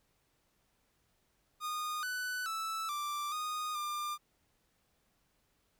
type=tone with pitch steps; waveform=45% pulse; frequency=1228 / 1494 / 1315 / 1177 / 1236 / 1197 Hz; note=D#6 / F#6 / E6 / D6 / D#6 / D6; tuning=-23 / +16 / -5 / +3 / -12 / +33 cents; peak=-35 dBFS; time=1.6-4.18 s; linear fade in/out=50 ms; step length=430 ms; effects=pink hiss -75 dBFS RMS until 5.79 s